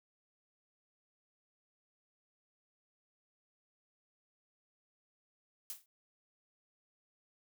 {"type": "noise with exponential decay", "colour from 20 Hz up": "blue", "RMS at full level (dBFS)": -39, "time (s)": [5.7, 5.86], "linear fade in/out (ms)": 1, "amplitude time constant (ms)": 34, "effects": []}